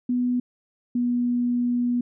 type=tone pair in turn; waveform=sine; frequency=246.9 / 243.1 Hz; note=B3 / B3; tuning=0 / -27 cents; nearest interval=unison; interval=27 cents; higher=first; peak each=-20 dBFS; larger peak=neither; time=0.09-0.4 / 0.95-2.01 s; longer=second; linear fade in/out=5 ms; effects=none